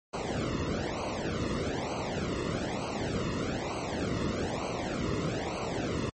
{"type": "noise with flanger", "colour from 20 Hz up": "brown", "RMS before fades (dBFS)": -32, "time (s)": [0.13, 6.1], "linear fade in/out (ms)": 10, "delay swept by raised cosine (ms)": [0.56, 1.3], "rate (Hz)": 1.1, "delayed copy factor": -1, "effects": ["high-pass 60 Hz 12 dB/octave", "MP3 32 kbps"]}